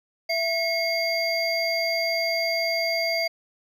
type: tone cluster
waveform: triangle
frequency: 666 / 2166 / 4740 Hz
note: E5 / C#7 / D8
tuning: +18 / -41 / +15 cents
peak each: -24 / -25 / -27 dBFS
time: 0.29-3.28 s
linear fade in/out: 10 ms
effects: none